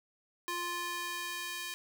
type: tone with high-pass filter sweep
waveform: square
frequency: 349.2 Hz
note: F4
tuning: in tune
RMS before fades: -38 dBFS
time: 0.48-1.74 s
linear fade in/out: 0 ms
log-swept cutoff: 820 to 2200 Hz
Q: 0.91
effects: none